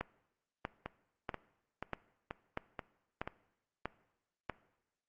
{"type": "two click trains", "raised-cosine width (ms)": 0.5, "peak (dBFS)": [-21, -24], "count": [8, 6], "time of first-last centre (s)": [[0.01, 4.497], [0.86, 3.275]], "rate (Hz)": [1.56, 2.07], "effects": ["noise-tail reverb RT60 0.9 s tail -18 dB re dry", "Opus 48 kbps"]}